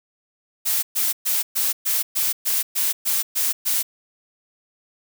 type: noise bursts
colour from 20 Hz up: blue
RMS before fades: -21 dBFS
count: 11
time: 0.65-3.83 s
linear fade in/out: 20 ms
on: 180 ms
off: 120 ms
effects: none